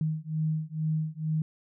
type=beating tone pair; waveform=sine; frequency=155.56 / 157.76 Hz; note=D#3 / D#3; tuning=0 / +24 cents; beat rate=2.2 Hz; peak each=-30 dBFS; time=0.01-1.42 s; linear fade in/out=2 ms; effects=none